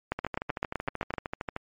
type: two click trains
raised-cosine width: 0.5 ms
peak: -17 / -13 dBFS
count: 19 / 9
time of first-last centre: 0.19-1.564 / 0.12-1.139 s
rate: 13.1 / 7.85 Hz
effects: MP3 48 kbps